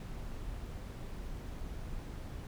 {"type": "noise", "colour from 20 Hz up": "brown", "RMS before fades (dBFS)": -42, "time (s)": [0, 2.47], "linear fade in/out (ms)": 2, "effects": []}